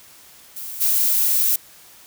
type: noise with level steps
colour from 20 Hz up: violet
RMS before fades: -32 / -18 dBFS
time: 0.56-1.56 s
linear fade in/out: 5 ms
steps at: 0.8 s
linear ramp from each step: 20 ms
effects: white hiss -47 dBFS RMS until 2.06 s